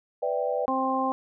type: chord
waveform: sine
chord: E minor seventh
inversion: second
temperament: equal with one note detuned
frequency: 496.5 / 587.3 / 659.3 / 784 Hz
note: B4 / D5 / E5 / G5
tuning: +9 / 0 / 0 / 0 cents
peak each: -28 / -29 / -33 / -32 dBFS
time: 0.22-0.66 s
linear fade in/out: 10 ms
type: harmonic tone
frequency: 263.3 Hz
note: C4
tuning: 11 cents sharp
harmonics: 1 / 2 / 3 / 4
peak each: -29 / -31 / -28 / -28 dBFS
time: 0.68-1.12 s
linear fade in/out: 0 ms
effects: none